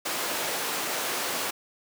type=high-pass noise; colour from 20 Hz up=pink; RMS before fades=-30 dBFS; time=0.05-1.51 s; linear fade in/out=10 ms; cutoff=420 Hz; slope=12 dB/octave; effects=none